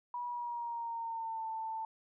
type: tone with pitch glide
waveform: sine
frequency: 970 to 889.5 Hz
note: B5 to A5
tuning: -31 to +19 cents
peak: -36 dBFS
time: 0.14-1.85 s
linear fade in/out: 2 ms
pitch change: -150 cents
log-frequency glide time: 0.26-1.47 s
effects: none